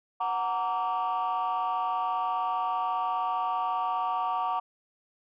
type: chord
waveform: sine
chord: Gb augmented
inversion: none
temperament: just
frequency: 740 / 925 / 1156.2 Hz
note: Gb5 / Bb5 / D6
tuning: 0 / -14 / -27 cents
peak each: -29 dBFS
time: 0.2-4.6 s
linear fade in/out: 10 ms
effects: tanh soft clip ceiling -22 dBFS